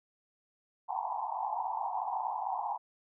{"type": "band-pass noise", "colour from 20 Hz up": "pink", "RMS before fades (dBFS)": -35, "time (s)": [0.88, 2.78], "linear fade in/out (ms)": 20, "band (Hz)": [730, 1000], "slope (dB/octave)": 96, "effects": []}